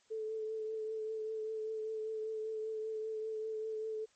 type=tone with vibrato; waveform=sine; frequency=437.4 Hz; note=A4; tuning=10 cents flat; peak=-36 dBFS; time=0.1-4.06 s; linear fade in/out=20 ms; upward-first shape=triangle; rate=5.1 Hz; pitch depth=24 cents each way; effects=white hiss -70 dBFS RMS until 4.15 s + MP3 32 kbps